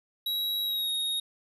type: tone with pitch glide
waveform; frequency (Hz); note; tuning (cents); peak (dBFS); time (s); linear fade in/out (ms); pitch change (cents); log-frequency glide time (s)
square; 3866 to 3747; B7 to A#7; -38 to +8; -28; 0.26-1.2; 5; -54; 0.63-0.9
effects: none